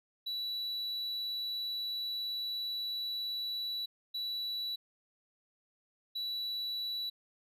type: tone bursts at uneven times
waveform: triangle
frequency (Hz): 3939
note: B7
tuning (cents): -5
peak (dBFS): -33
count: 3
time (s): 0.26-3.86 / 4.14-4.76 / 6.15-7.1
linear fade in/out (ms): 10
effects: none